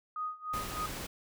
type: tone with tremolo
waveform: sine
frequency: 1244.5 Hz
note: D#6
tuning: in tune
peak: -32 dBFS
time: 0.16-0.86 s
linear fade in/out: 2 ms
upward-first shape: sine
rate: 3.3 Hz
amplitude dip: 90%
type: noise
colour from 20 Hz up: pink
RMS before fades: -40 dBFS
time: 0.53-1.07 s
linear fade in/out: 10 ms
effects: none